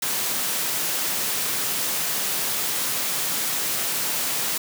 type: high-pass noise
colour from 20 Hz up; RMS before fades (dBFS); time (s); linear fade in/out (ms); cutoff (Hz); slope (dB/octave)
white; -25; 0.02-4.58; 5; 110; 96
effects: none